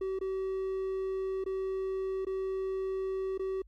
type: tone with dropouts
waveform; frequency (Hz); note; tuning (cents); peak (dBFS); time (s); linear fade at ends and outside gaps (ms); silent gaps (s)
triangle; 381.6; G4; -47; -29; 0.01-3.62; 5; 0.19-0.211 / 1.441-1.461 / 2.25-2.267 / 3.378-3.394
effects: added 50 Hz sine -54 dBFS peak until 3.67 s + AAC 64 kbps